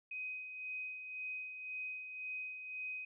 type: tone with tremolo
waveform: sine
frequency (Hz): 2513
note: D#7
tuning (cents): +17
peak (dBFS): -39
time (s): 0.11-3.05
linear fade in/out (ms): 5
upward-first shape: sine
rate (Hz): 1.9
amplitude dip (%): 50
effects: none